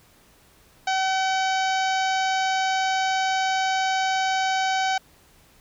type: harmonic tone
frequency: 761 Hz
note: F#5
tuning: 48 cents sharp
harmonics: 1 / 2 / 3 / 4 / 5 / 6 / 7 / 8 / 9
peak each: -22 / -28 / -32 / -34 / -36 / -38 / -39 / -40 / -41 dBFS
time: 0.87-4.98 s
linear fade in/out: 5 ms
effects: pink hiss -56 dBFS RMS until 5.6 s